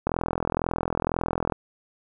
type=click train; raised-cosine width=1 ms; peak=-10 dBFS; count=62; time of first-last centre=0.07-1.522 s; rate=42 Hz; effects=none